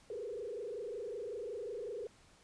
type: tone with frequency modulation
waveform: sine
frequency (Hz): 445.7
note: A4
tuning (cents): +22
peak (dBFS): -39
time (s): 0.1-2.07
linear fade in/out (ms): 2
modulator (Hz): 25.4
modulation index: 2.1
effects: pink hiss -64 dBFS RMS until 2.43 s + resampled to 22050 Hz